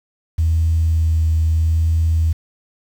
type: tone with vibrato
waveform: sine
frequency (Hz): 80.9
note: E2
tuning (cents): -32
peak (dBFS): -12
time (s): 0.38-2.33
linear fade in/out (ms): 10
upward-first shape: sine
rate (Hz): 0.78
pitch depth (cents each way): 13
effects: tanh soft clip ceiling -8 dBFS + 7-bit